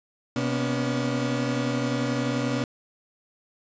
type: tone cluster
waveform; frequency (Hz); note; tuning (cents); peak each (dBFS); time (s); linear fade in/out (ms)
30% pulse; 127.4 / 243.3 / 283.6; C3 / B3 / C#4; -46 / -26 / +40; -26; 0.36-2.64; 2
effects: resampled to 16000 Hz + 9-bit